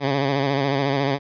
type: tone with vibrato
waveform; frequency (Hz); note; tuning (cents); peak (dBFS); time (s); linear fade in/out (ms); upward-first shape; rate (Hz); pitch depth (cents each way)
10% pulse; 138.59; C#3; 0; -11; 0-1.19; 50; sine; 14; 59
effects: resampled to 11025 Hz